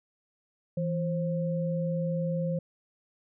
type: tone pair together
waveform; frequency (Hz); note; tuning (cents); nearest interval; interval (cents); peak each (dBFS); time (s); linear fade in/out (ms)
sine; 165.4 / 530; E3 / C5; +6 / +22; octave + minor sixth; 2016; -28 / -32; 0.77-2.59; 5
effects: none